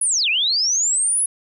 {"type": "linear two-way sweep", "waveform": "sine", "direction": "down then up", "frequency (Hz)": [10560, 2345, 10560], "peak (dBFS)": -16, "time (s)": [0.01, 1.26], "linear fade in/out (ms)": 5, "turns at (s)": 0.29, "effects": []}